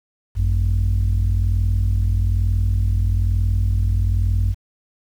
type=tone pair together; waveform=sine; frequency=52.59 / 93.7 Hz; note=G#1 / F#2; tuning=+22 / +22 cents; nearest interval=minor seventh; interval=1000 cents; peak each=-16 dBFS; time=0.35-4.55 s; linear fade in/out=50 ms; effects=tanh soft clip ceiling -12 dBFS + 8-bit